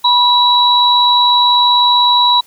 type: tone pair together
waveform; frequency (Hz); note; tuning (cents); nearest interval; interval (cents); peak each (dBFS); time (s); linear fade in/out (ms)
sine; 977 / 3908; B5 / B7; -19 / -19; 2 octaves; 2400; -10; 0.04-2.41; 10
effects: white hiss -48 dBFS RMS until 2.46 s